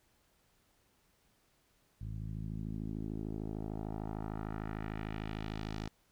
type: tone with low-pass filter sweep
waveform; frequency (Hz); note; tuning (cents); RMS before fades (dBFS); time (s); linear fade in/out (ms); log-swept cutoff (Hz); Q
10% pulse; 53.3; G#1; +46; -40; 2.01-5.88; 5; 110 to 5500; 1.4
effects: pink hiss -72 dBFS RMS until 6.11 s